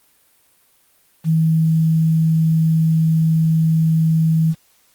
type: tone with quantisation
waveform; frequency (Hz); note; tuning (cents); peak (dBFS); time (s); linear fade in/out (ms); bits
sine; 160.7; E3; -44; -12; 1.24-4.55; 50; 7
effects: white hiss -57 dBFS RMS until 4.94 s + Opus 32 kbps